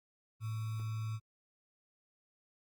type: tone with sample-and-hold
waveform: sine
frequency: 110 Hz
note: A2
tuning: in tune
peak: -35 dBFS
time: 0.4-1.2 s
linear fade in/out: 50 ms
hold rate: 1225 Hz
effects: Opus 24 kbps